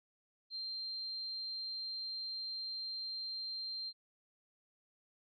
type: tone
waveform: sine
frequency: 4163 Hz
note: C8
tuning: 10 cents flat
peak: -39 dBFS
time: 0.5-3.93 s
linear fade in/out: 50 ms
effects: none